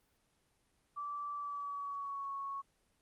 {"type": "tone with pitch glide", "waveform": "sine", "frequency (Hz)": [1162, 1106.3], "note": ["D6", "C#6"], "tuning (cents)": [-19, -4], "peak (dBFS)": -38, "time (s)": [0.96, 2.62], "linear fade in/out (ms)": 20, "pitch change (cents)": -85, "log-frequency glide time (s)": [1.35, 2.31], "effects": ["pink hiss -75 dBFS RMS until 3.01 s", "Opus 24 kbps"]}